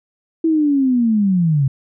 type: linear sweep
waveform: sine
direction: down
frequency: 329.6 to 130.3 Hz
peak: -12 dBFS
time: 0.44-1.68 s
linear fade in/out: 5 ms
effects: none